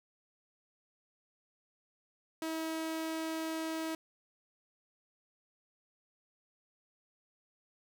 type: tone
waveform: sawtooth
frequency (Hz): 321.4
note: E4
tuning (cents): -44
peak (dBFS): -31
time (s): 2.42-3.95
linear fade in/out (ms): 2
effects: none